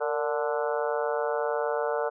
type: harmonic tone with a mistuned harmonic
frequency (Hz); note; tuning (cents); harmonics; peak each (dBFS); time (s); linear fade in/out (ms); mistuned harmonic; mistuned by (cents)
146.83; D3; 0; 3 / 4 / 5 / 6 / 7 / 8 / 9 / 10; -29 / -30 / -35 / -35 / -39 / -41 / -38 / -38; 0-2.1; 20; 3; +72
effects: none